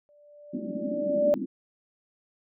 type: tone with exponential growth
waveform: sine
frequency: 587.3 Hz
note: D5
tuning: in tune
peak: -17 dBFS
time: 0.09-1.34 s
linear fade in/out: 0 ms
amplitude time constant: 270 ms
type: band-pass noise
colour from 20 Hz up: white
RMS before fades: -33 dBFS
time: 0.53-1.46 s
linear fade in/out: 10 ms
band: 200 to 310 Hz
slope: 48 dB/octave
effects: none